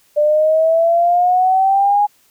sine exponential sweep, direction up, 591 to 830.6 Hz, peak -10 dBFS, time 0.16-2.07 s, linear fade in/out 20 ms, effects white hiss -55 dBFS RMS until 2.3 s

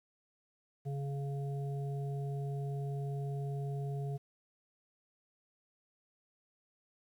harmonic tone, 139.7 Hz, C#3, 14 cents sharp, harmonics 1 / 3 / 5, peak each -35 / -45 / -49 dBFS, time 0.85-4.18 s, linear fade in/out 20 ms, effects 11-bit

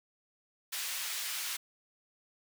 pink high-pass noise, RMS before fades -37 dBFS, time 0.72-1.57 s, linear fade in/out 10 ms, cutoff 2100 Hz, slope 12 dB/octave, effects none

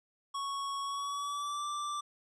square tone with pitch glide, 1108.7 to 1174.6 Hz, C#6 to D6, 0 to 0 cents, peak -35 dBFS, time 0.34-2.01 s, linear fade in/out 10 ms, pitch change +100 cents, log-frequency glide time 0.82-1.66 s, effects resampled to 22050 Hz

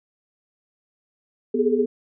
sine tone cluster, 245.9 / 405.4 / 420.1 / 435.7 Hz, B3 / G#4 / G#4 / A4, -7 / -42 / +20 / -17 cents, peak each -23 dBFS, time 1.54-1.86 s, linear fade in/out 10 ms, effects none

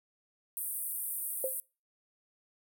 white band-pass noise, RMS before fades -37 dBFS, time 0.57-1.6 s, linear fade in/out 0 ms, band 8700 to 16000 Hz, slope 96 dB/octave
sine tone with exponential decay, 523.3 Hz, C5, in tune, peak -26 dBFS, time 1.44-1.56 s, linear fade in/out 2 ms, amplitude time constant 25 ms
effects noise-tail reverb RT60 0.3 s tail -24 dB re dry

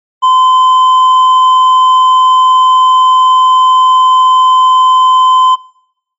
sine tone with hard clipping, 1026 Hz, C6, 34 cents flat, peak -5 dBFS, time 0.22-5.56 s, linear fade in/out 20 ms, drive 4 dB, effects noise-tail reverb RT60 0.8 s tail -23 dB re dry + MP3 32 kbps

